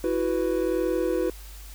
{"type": "chord", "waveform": "triangle", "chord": "E suspended second", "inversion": "none", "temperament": "just", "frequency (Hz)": [329.6, 370.8, 494.4], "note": ["E4", "F#4", "B4"], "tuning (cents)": [0, 4, 2], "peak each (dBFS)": -25, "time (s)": [0.04, 1.3], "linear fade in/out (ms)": 2, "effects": ["added 50 Hz sine -40 dBFS peak until 1.74 s", "white hiss -48 dBFS RMS until 1.74 s"]}